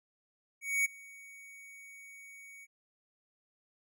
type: tone with ADSR envelope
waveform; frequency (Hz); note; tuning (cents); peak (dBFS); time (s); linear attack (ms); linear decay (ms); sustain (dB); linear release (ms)
square; 2240; C#7; +18; -26; 0.61-2.67; 240; 15; -24; 38
effects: none